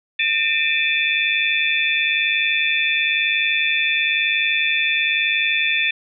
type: tone cluster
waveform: sine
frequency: 1808 / 2351 / 2452 / 2603 / 3491 Hz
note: A6 / D7 / D#7 / E7 / A7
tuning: +47 / +1 / -26 / -22 / -14 cents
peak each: -23 dBFS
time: 0.19-5.91 s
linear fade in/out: 5 ms
effects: none